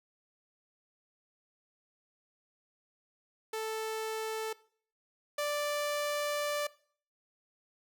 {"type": "tone pair in turn", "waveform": "sawtooth", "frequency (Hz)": [440, 587.3], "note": ["A4", "D5"], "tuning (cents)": [0, 0], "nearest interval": "perfect fourth", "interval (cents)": 500, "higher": "second", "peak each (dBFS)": [-30, -27], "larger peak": "second", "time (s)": [[3.53, 4.53], [5.38, 6.67]], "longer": "second", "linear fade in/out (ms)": 5, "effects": ["noise-tail reverb RT60 0.5 s tail -20 dB re dry"]}